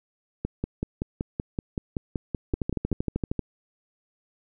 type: two click trains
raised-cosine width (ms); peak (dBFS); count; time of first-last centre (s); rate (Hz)
3; -13 / -14; 12 / 14; 2.54-3.393 / 0.45-2.917; 12.9 / 5.27
effects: none